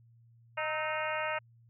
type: harmonic tone with a mistuned harmonic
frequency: 308.8 Hz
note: D#4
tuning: 13 cents flat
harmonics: 2 / 3 / 4 / 5 / 6 / 7 / 8 / 9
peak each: -36 / -38 / -39 / -40 / -41 / -41 / -42 / -43 dBFS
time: 0.57-1.39 s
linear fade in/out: 10 ms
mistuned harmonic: 4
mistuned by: +67 cents
effects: added 116 Hz sine -58 dBFS peak until 1.69 s